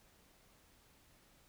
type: silence
effects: pink hiss -67 dBFS RMS until 1.48 s